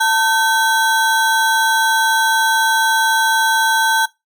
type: ring-modulated tone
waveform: square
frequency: 1214 Hz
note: D#6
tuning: 43 cents flat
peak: -10 dBFS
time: 0-4.06 s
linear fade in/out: 10 ms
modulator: 321 Hz
effects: noise-tail reverb RT60 0.2 s tail -20 dB re dry